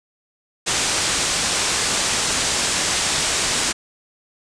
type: low-pass noise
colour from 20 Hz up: white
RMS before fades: -21 dBFS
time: 0.66-3.73 s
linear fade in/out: 20 ms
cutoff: 8800 Hz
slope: 48 dB/octave
effects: none